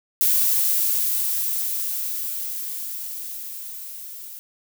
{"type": "noise with level ramp", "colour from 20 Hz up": "violet", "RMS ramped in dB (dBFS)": [-18, -38], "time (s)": [0.21, 4.39], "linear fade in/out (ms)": 0, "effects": []}